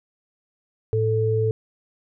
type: tone pair together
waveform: sine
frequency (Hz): 110 / 440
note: A2 / A4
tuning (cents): 0 / 0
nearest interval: 2 octaves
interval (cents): 2400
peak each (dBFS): -21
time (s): 0.93-1.51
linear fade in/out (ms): 0
effects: none